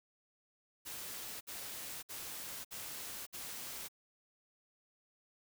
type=noise bursts; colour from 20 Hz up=white; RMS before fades=-45 dBFS; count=5; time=0.85-3.886 s; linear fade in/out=20 ms; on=560 ms; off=59 ms; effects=none